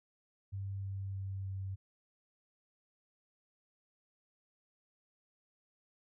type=tone with pitch steps; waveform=sine; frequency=98 / 97.38 / 96.76 / 96.15 Hz; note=G2 / G2 / G2 / G2; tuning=0 / -11 / -22 / -33 cents; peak=-37 dBFS; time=0.52-1.76 s; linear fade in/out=20 ms; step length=310 ms; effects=none